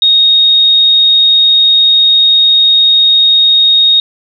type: tone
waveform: sine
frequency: 3731 Hz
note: A#7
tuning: 1 cent sharp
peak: -4 dBFS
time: 0.02-4 s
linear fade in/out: 2 ms
effects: none